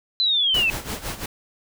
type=linear sweep; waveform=sine; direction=down; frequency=4070 to 2560 Hz; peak=-17 dBFS; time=0.2-0.7 s; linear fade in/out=0 ms
type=noise with tremolo; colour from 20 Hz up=pink; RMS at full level=-28 dBFS; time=0.54-1.26 s; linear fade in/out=5 ms; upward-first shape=sine; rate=5.9 Hz; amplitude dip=75%
effects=none